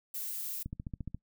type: noise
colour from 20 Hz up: violet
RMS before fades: -38 dBFS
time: 0.14-0.63 s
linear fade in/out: 5 ms
type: click train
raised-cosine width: 5 ms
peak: -26 dBFS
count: 8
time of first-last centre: 0.66-1.146 s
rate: 14.4 Hz
effects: noise-tail reverb RT60 0.1 s tail -22 dB re dry

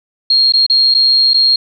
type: tone with dropouts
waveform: sine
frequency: 4245 Hz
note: C8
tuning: 24 cents sharp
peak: -7 dBFS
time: 0.3-1.56 s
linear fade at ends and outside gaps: 5 ms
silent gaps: 0.523-0.536 / 0.665-0.698 / 0.941-0.947 / 1.335-1.342 s
effects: none

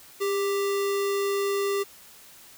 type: tone with sample-and-hold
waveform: sine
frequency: 399.9 Hz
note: G4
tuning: 35 cents sharp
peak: -23 dBFS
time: 0.2-1.84 s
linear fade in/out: 20 ms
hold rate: 1575 Hz
effects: white hiss -50 dBFS RMS until 2.57 s

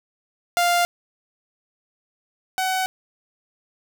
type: tone pair in turn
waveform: sawtooth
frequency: 698.5 / 751.6 Hz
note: F5 / F#5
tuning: 0 / +27 cents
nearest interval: minor second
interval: 127 cents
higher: second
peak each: -13 / -17 dBFS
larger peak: first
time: 0.57-0.85 / 2.58-2.86 s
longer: neither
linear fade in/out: 0 ms
effects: none

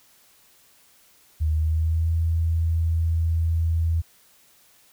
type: tone with pitch glide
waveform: sine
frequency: 77.78 to 82.21 Hz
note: D#2 to E2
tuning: 0 to -4 cents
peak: -19 dBFS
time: 1.4-4.02 s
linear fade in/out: 20 ms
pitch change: +96 cents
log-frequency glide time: 1.52-2.1 s
effects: white hiss -57 dBFS RMS until 4.92 s

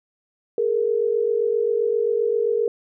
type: tone pair together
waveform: sine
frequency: 418.6 / 466.2 Hz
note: G#4 / A#4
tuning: +14 / 0 cents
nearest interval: major second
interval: 186 cents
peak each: -22 / -20 dBFS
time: 0.58-2.68 s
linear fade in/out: 2 ms
effects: none

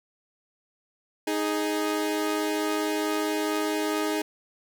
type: tone pair together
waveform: sawtooth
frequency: 311.1 / 415.6 Hz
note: D#4 / G#4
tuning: 0 / +1 cents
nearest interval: perfect fourth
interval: 501 cents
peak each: -23 / -25 dBFS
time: 1.27-4.22 s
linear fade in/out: 5 ms
effects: none

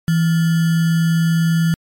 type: tone with sample-and-hold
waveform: sine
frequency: 164.81 Hz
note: E3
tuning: in tune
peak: -12 dBFS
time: 0.08-1.74 s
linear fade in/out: 0 ms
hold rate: 1575 Hz
effects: MP3 64 kbps

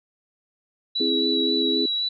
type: tone with vibrato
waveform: sine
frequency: 3924 Hz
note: B7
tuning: 12 cents flat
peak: -22 dBFS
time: 0.95-2.09 s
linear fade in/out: 10 ms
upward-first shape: sine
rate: 3.8 Hz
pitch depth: 16 cents each way
type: chord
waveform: sine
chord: C augmented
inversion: none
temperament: equal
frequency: 261.6 / 329.6 / 415.3 Hz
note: C4 / E4 / G#4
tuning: 0 / 0 / 0 cents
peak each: -26 dBFS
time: 1-1.86 s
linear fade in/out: 5 ms
effects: none

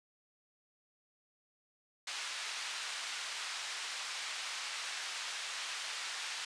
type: band-pass noise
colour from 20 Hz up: white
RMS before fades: -41 dBFS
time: 2.07-6.45 s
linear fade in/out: 5 ms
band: 1100 to 4700 Hz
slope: 12 dB/octave
effects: resampled to 22050 Hz

